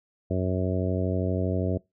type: harmonic tone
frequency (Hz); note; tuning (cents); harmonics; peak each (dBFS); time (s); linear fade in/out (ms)
92.5; F#2; 0; 1 / 2 / 3 / 4 / 5 / 6 / 7; -27 / -30 / -32 / -33 / -34 / -35 / -35; 0.3-1.78; 10
effects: noise-tail reverb RT60 0.2 s tail -23 dB re dry